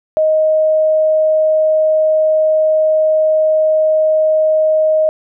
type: tone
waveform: sine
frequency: 625 Hz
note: D#5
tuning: 8 cents sharp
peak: -9 dBFS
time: 0.17-5.09 s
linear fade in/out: 0 ms
effects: none